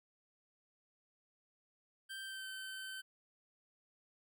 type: tone with pitch glide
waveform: 25% pulse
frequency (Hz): 1568 to 1539.3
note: G6 to G6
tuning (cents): 0 to -32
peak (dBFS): -40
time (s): 2.09-3.02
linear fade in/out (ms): 20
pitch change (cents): -32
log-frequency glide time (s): 2.22-2.47
effects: none